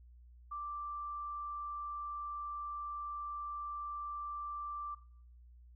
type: tone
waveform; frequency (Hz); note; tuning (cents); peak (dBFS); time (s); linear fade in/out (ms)
sine; 1174.7; D6; 0; -39; 0.51-4.95; 10
effects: noise-tail reverb RT60 0.6 s tail -18 dB re dry + added 60 Hz sine -55 dBFS peak until 5.75 s